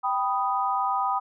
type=chord; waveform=sine; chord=G augmented; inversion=none; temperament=equal; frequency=784 / 987.8 / 1244.5 Hz; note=G5 / B5 / D#6; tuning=0 / 0 / 0 cents; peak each=-27 dBFS; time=0.03-1.2 s; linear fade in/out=20 ms; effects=none